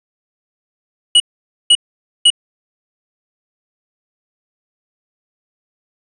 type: tone bursts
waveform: square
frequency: 2920 Hz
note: F#7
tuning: 24 cents flat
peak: -6 dBFS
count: 3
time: 1.15-2.303 s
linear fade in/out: 5 ms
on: 51 ms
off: 500 ms
effects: resampled to 24000 Hz